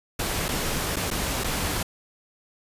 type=noise with dropouts; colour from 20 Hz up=pink; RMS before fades=-27 dBFS; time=0.19-1.83 s; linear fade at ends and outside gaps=5 ms; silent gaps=0.484-0.488 / 0.96-0.965 / 1.104-1.111 / 1.438-1.442 s; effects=resampled to 32000 Hz